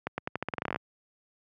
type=accelerating click train; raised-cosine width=0.5 ms; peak=-15 dBFS; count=15; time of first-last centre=0.07-0.761 s; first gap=110 ms; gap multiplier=0.86; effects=high-pass 100 Hz 12 dB/octave